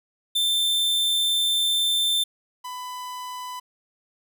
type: tone pair in turn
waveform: 45% pulse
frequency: 3558 / 998.4 Hz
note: A7 / B5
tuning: +19 / +19 cents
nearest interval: octave + minor seventh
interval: 2200 cents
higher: first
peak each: -20 / -32 dBFS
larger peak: first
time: 0.35-2.24 / 2.64-3.6 s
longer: first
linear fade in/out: 10 ms
effects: none

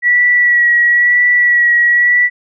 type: tone with vibrato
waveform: sine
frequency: 1936 Hz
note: B6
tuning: 35 cents flat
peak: -7 dBFS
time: 0.02-2.3 s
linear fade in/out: 50 ms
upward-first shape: sine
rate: 1 Hz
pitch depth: 21 cents each way
effects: none

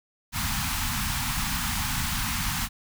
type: band-stop noise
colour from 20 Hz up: pink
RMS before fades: -28 dBFS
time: 0.32-2.69 s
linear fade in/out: 50 ms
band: 250 to 810 Hz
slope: 48 dB/octave
effects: none

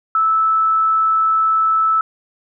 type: tone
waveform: sine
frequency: 1311 Hz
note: E6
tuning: 10 cents flat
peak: -12 dBFS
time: 0.15-2.01 s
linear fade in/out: 2 ms
effects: none

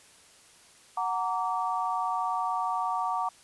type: chord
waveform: sine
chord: Gb augmented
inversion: none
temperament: just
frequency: 740 / 925 / 1156.2 Hz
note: Gb5 / Bb5 / D6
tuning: 0 / -14 / -27 cents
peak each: -31 dBFS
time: 0.97-3.29 s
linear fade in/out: 5 ms
effects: white hiss -56 dBFS RMS until 3.43 s + resampled to 24000 Hz

